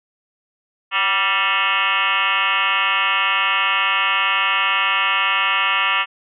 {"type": "tone with frequency modulation", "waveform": "sine", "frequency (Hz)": 1975.5, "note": "B6", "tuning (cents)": 0, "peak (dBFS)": -15, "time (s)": [0.91, 6.06], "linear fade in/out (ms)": 50, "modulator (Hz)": 202, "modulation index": 5, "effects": []}